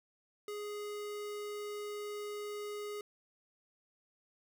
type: tone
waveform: square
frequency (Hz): 415.3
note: G#4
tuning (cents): 0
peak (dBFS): -40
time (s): 0.48-3.01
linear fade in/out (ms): 2
effects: none